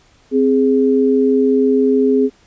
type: tone pair together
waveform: sine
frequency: 261.6 / 415.5 Hz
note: C4 / G#4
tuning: 0 / +1 cents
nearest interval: minor sixth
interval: 801 cents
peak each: -13 dBFS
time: 0.31-2.3 s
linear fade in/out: 50 ms
effects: pink hiss -52 dBFS RMS until 2.46 s + resampled to 16000 Hz